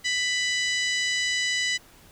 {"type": "harmonic tone", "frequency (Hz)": 992, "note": "B5", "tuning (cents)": 7, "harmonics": [2, 3, 4, 5, 6, 7, 8], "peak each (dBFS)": [-26, -30, -32, -34, -36, -37, -38], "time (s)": [0.04, 1.78], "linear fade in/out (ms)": 20, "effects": ["pink hiss -53 dBFS RMS until 2.11 s"]}